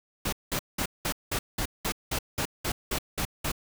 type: noise bursts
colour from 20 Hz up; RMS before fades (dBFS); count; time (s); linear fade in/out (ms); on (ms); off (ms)
pink; -29; 13; 0.25-3.518; 5; 76; 190
effects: none